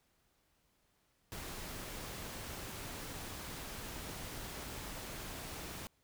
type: noise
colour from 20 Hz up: pink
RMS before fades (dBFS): -45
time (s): 1.32-5.87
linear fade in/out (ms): 0
effects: pink hiss -75 dBFS RMS until 6.03 s